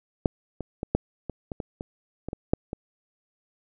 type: clicks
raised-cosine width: 2 ms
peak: -6 / -19 / -16 / -7 / -18 / -19 / -17 / -20 / -19 / -18 / -6 / -18 dBFS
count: 12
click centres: 0.258 / 0.607 / 0.831 / 0.95 / 1.297 / 1.518 / 1.602 / 1.809 / 2.286 / 2.331 / 2.535 / 2.731 s
effects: none